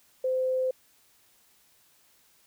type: tone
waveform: sine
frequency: 516 Hz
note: C5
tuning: 24 cents flat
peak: -24 dBFS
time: 0.24-0.71 s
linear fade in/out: 5 ms
effects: white hiss -63 dBFS RMS until 2.46 s